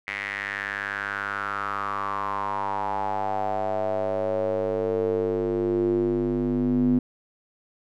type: tone with band-pass filter sweep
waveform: square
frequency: 50.1 Hz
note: G1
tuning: 38 cents sharp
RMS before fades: -26 dBFS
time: 0.07-6.99 s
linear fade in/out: 5 ms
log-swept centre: 2100 to 250 Hz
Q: 6
effects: none